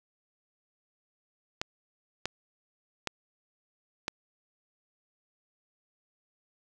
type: clicks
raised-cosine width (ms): 0.2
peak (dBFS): -13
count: 4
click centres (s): 1.615 / 2.256 / 3.073 / 4.081
effects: none